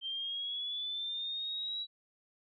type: linear sweep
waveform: sine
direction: up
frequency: 3136 to 3912 Hz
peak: -35 dBFS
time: 0.01-1.87 s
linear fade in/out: 50 ms
effects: none